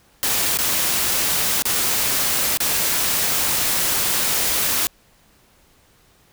white noise with dropouts, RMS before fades -20 dBFS, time 0.23-4.87 s, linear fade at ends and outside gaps 0 ms, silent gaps 0.573-0.587 / 1.622-1.654 / 2.572-2.603 s, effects pink hiss -56 dBFS RMS until 6.32 s

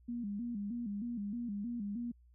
sine tone with vibrato, 220 Hz, A3, in tune, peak -36 dBFS, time 0.08-2.12 s, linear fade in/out 10 ms, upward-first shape square, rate 3.2 Hz, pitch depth 140 cents each way, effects added 60 Hz sine -60 dBFS peak until 2.34 s

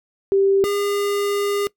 sine / square tone pair in turn, 392 / 405.4 Hz, G4 / G#4, 0 / -42 cents, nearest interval minor second, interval 58 cents, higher second, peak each -13 / -20 dBFS, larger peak first, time 0.32-0.64 / 0.64-1.67 s, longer second, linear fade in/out 0 ms, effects noise-tail reverb RT60 0.1 s tail -20 dB re dry

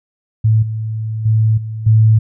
sine tone with level steps, 110 Hz, A2, in tune, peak -8 / -18 / -9 / -21 / -6 dBFS, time 0.44-2.19 s, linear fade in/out 10 ms, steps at 0.62 / 1.25 / 1.57 / 1.86 s, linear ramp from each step 10 ms, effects none

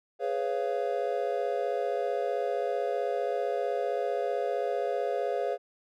triangle chord, C# dominant seventh, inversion second, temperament just, 415.8 / 498.9 / 554.4 / 693 Hz, G#4 / B4 / C#5 / E#5, +2 / +17 / 0 / -14 cents, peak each -31 dBFS, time 0.19-5.58 s, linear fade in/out 50 ms, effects none

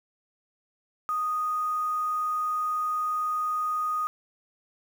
sine tone with quantisation, 1241 Hz, D#6, 5 cents flat, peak -25 dBFS, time 1.09-4.07 s, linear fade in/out 0 ms, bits 8, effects none

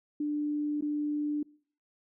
sine tone with dropouts, 296.2 Hz, D4, 15 cents sharp, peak -28 dBFS, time 0.2-1.43 s, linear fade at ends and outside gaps 5 ms, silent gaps 0.81-0.822 s, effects noise-tail reverb RT60 0.5 s tail -23 dB re dry

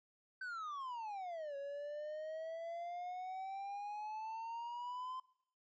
triangle exponential two-way sweep, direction down then up, 1550 to 554.4 to 1036 Hz, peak -40 dBFS, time 0.41-5.2 s, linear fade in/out 5 ms, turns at 1.56 s, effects noise-tail reverb RT60 0.8 s tail -24 dB re dry + resampled to 16000 Hz

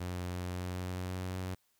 sawtooth tone with pitch glide, 89.6 to 92.49 Hz, F2 to F#2, +45 to 0 cents, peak -32 dBFS, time 0-1.55 s, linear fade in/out 10 ms, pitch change +55 cents, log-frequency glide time 0.38-1.34 s, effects white hiss -74 dBFS RMS until 1.79 s

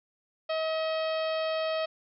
harmonic tone with a mistuned harmonic, 637 Hz, D#5, 41 cents sharp, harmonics 1 / 2 / 3 / 4 / 5 / 6 / 7 / 8, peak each -28 / -37 / -42 / -41 / -41 / -46 / -45 / -50 dBFS, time 0.49-1.86 s, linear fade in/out 10 ms, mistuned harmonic 8, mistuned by +41 cents, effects none

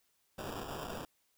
white noise with sample-and-hold, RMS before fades -42 dBFS, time 0.38-1.05 s, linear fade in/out 2 ms, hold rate 2100 Hz, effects white hiss -75 dBFS RMS until 1.37 s

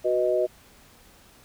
sine chord, B major, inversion second, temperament equal, 370 / 493.9 / 622.3 Hz, F#4 / B4 / D#5, 0 / 0 / 0 cents, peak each -25 / -27 / -23 dBFS, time 0.04-0.47 s, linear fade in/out 20 ms, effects pink hiss -54 dBFS RMS until 1.44 s

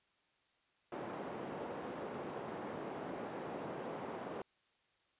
white band-pass noise, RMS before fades -44 dBFS, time 0.92-4.42 s, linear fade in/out 2 ms, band 190 to 660 Hz, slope 12 dB/octave, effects white hiss -75 dBFS RMS until 5.19 s + resampled to 8000 Hz

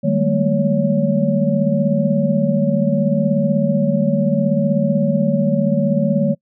sine tone cluster, 153.5 / 192.5 / 208.3 / 229 / 562 Hz, D#3 / G3 / G#3 / A#3 / C#5, -23 / -31 / +5 / -31 / +24 cents, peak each -20 dBFS, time 0.03-6.35 s, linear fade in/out 20 ms, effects noise-tail reverb RT60 0.1 s tail -25 dB re dry

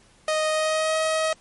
sawtooth tone with pitch glide, 622.3 to 634.3 Hz, D#5 to D#5, 0 to +33 cents, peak -17 dBFS, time 0.28-1.33 s, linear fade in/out 2 ms, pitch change +33 cents, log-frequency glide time 0.5-0.98 s, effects pink hiss -56 dBFS RMS until 1.4 s + MP3 48 kbps

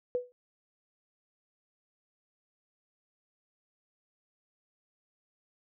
sine tone with exponential decay, 493.9 Hz, B4, in tune, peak -24 dBFS, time 0.15-0.32 s, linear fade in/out 0 ms, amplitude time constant 36 ms, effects none

